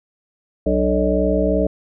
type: harmonic tone with a mistuned harmonic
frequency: 62.7 Hz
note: B1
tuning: 27 cents sharp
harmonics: 1 / 3 / 5 / 7 / 9 / 10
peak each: -22 / -22 / -22 / -22 / -22 / -22 dBFS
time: 0.66-1.67 s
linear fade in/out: 5 ms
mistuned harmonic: 5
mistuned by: -96 cents
effects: none